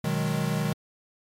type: chord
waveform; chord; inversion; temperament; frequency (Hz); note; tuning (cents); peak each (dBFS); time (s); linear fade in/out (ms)
square; G# minor seventh; first; equal; 123.47 / 155.56 / 185 / 207.7; B2 / D#3 / F#3 / G#3; 0 / 0 / 0 / 0; -33 / -28 / -33 / -32; 0.04-0.73; 5
effects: MP3 64 kbps